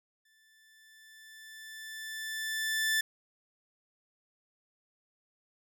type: tone with exponential growth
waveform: sawtooth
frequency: 1760 Hz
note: A6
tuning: in tune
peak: -22 dBFS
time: 0.25-3.01 s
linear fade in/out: 5 ms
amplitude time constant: 600 ms
effects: none